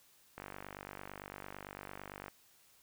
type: click train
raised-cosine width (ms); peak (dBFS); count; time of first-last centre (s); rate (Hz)
0.5; -29; 94; 0.38-2.282; 48.9
effects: white hiss -66 dBFS RMS until 2.82 s